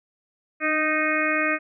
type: harmonic tone with a mistuned harmonic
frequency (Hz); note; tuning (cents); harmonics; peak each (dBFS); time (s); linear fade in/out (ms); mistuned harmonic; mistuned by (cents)
310; D#4; -6; 1 / 2 / 4 / 5 / 6 / 7 / 8; -28 / -28 / -28 / -28 / -28 / -28 / -28; 0.6-1.59; 50; 1; -23
effects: none